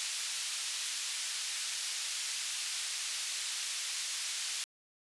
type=band-pass noise; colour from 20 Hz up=pink; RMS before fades=-37 dBFS; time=0-4.64 s; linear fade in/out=0 ms; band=3200 to 10000 Hz; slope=12 dB/octave; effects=resampled to 24000 Hz